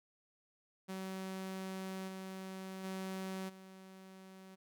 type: tone with level steps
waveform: sawtooth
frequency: 189.6 Hz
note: F#3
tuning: 43 cents sharp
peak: -37 / -40 / -36 / -49 dBFS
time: 0.88-4.56 s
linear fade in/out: 20 ms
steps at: 2.07 / 2.83 / 3.48 s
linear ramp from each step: 20 ms
effects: none